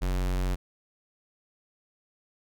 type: tone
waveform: square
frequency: 45.84 Hz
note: F#1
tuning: 15 cents flat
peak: -26 dBFS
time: 0.01-0.56 s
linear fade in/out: 20 ms
effects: none